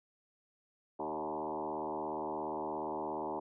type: tone with frequency modulation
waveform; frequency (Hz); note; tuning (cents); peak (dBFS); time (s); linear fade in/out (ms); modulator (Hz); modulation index
sine; 627; D#5; +13; -35; 0.99-3.4; 10; 77.1; 4.6
effects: none